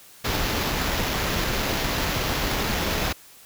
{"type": "noise with sample-and-hold", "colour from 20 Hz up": "pink", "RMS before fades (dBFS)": -25, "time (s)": [0.24, 3.13], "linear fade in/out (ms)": 10, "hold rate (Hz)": 8820, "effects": ["white hiss -49 dBFS RMS until 3.45 s"]}